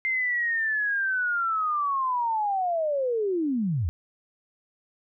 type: linear sweep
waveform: sine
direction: down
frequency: 2097 to 71.1 Hz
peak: -23 dBFS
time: 0.05-3.89 s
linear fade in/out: 0 ms
effects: none